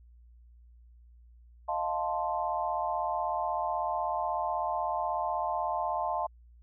sine chord, F dominant seventh, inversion third, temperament equal, 622.3 / 698.5 / 880 / 1046.5 Hz, Eb5 / F5 / A5 / C6, 0 / 0 / 0 / 0 cents, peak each -36 / -33 / -33 / -35 dBFS, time 1.68-6.27 s, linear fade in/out 10 ms, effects added 59 Hz sine -53 dBFS peak until 6.62 s

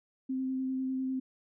sine tone with vibrato, 261.6 Hz, C4, in tune, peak -30 dBFS, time 0.29-1.2 s, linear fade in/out 10 ms, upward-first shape square, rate 10 Hz, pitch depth 10 cents each way, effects none

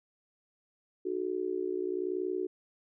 sine tone with amplitude modulation, 370 Hz, F#4, in tune, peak -26 dBFS, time 1.05-2.47 s, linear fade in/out 10 ms, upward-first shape sine, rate 61 Hz, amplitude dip 95%, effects none

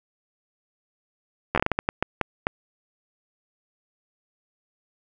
slowing click train, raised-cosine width 0.5 ms, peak -6 dBFS, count 12, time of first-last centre 1.55-2.469 s, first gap 11 ms, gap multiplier 1.37, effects none

